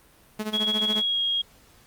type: tone with tremolo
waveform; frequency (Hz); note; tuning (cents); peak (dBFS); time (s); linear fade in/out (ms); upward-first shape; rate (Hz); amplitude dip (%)
sawtooth; 214.4; A3; -45; -22; 0.39-1.02; 5; sine; 14; 80
type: tone with pitch glide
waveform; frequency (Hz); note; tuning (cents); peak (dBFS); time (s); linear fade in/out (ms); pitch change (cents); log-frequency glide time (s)
sine; 3322 to 3271; G#7 to G#7; 0 to -27; -22; 0.53-1.42; 10; -27; 1.01-1.21
effects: pink hiss -56 dBFS RMS until 1.86 s + Opus 32 kbps